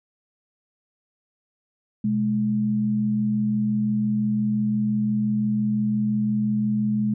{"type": "tone pair together", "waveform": "sine", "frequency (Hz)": [125.8, 211.6], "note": ["B2", "G#3"], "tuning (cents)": [32, 33], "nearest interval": "major sixth", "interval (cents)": 901, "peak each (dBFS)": [-29, -20], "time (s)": [2.04, 7.14], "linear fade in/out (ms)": 5, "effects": []}